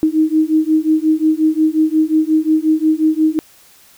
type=beating tone pair; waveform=sine; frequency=310.8 / 316.4 Hz; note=D#4 / D#4; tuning=-2 / +29 cents; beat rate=5.6 Hz; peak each=-14 dBFS; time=0.03-3.39 s; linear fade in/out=0 ms; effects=white hiss -47 dBFS RMS until 3.97 s